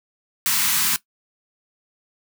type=band-stop noise; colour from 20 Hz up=white; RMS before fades=-20 dBFS; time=0.46-0.96 s; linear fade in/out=0 ms; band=260 to 910 Hz; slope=48 dB/octave; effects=noise-tail reverb RT60 0.1 s tail -17 dB re dry + high-pass 150 Hz 12 dB/octave